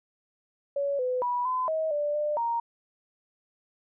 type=tone with pitch steps; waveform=sine; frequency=563 / 504 / 977 / 1017 / 635 / 588 / 597 / 933 Hz; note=C#5 / B4 / B5 / C6 / D#5 / D5 / D5 / A#5; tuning=+27 / +35 / -19 / -50 / +35 / +2 / +28 / +1 cents; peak=-25 dBFS; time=0.76-2.6 s; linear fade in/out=5 ms; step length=230 ms; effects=none